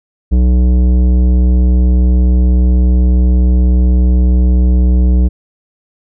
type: tone with tanh clipping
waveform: triangle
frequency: 61.74 Hz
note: B1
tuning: in tune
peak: -8 dBFS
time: 0.31-5.29 s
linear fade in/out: 20 ms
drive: 17 dB
effects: none